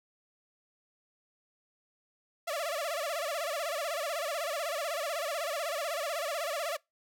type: tone with vibrato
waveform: sawtooth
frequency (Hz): 622.3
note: D#5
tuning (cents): 0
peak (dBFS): -28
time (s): 2.47-6.77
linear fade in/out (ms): 10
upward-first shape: sine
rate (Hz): 16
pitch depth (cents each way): 180
effects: noise-tail reverb RT60 0.2 s tail -24 dB re dry